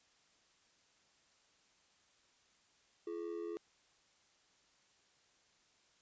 triangle ring-modulated tone, 382.5 Hz, G4, 42 cents flat, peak -35 dBFS, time 3.07-3.57 s, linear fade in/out 0 ms, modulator 41.7 Hz, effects white hiss -71 dBFS RMS until 6.01 s + resampled to 16000 Hz

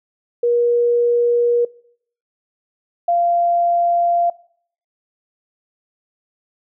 sine tone pair in turn, 477.5 / 691.7 Hz, A#4 / F5, +42 / -17 cents, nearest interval tritone, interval 641 cents, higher second, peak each -13 dBFS, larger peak neither, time 0.43-1.65 / 3.08-4.3 s, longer neither, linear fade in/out 5 ms, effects noise-tail reverb RT60 0.6 s tail -22 dB re dry

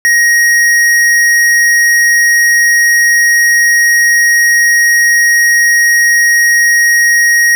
sine tone with hard clipping, 1882 Hz, A#6, 16 cents sharp, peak -7 dBFS, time 0.05-7.55 s, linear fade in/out 0 ms, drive 15 dB, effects none

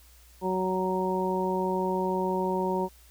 harmonic tone, 186.2 Hz, F#3, 11 cents sharp, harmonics 1 / 2 / 3 / 4 / 5, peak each -31 / -29 / -34 / -39 / -30 dBFS, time 0.41-2.89 s, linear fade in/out 50 ms, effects added 60 Hz sine -54 dBFS peak until 3.1 s + white hiss -58 dBFS RMS until 3.1 s

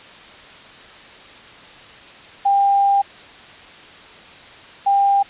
sine tone pair in turn, 797 / 797 Hz, G5 / G5, +28 / +28 cents, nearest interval unison, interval 0 cents, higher neither, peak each -12 dBFS, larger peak neither, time 2.45-3.02 / 4.86-5.23 s, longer first, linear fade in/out 10 ms, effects white hiss -41 dBFS RMS until 5.29 s + resampled to 8000 Hz

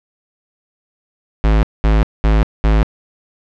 square tone bursts, 53.4 Hz, G#1, 49 cents sharp, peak -10 dBFS, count 4, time 1.44-2.83 s, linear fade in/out 0 ms, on 190 ms, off 210 ms, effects low-pass 3000 Hz 12 dB/octave

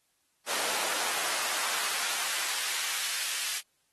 pink noise with high-pass filter sweep, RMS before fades -32 dBFS, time 0.46-3.62 s, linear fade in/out 50 ms, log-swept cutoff 580 to 2400 Hz, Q 0.76, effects white hiss -73 dBFS RMS until 3.92 s + AAC 32 kbps

